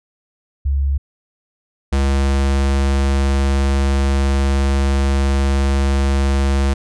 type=tone pair in turn; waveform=sine / square; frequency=69.3 / 68.5 Hz; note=C#2 / C#2; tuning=0 / -20 cents; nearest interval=unison; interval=20 cents; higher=first; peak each=-14 dBFS; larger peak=neither; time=0.65-0.98 / 1.92-6.74 s; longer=second; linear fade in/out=10 ms; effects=resampled to 22050 Hz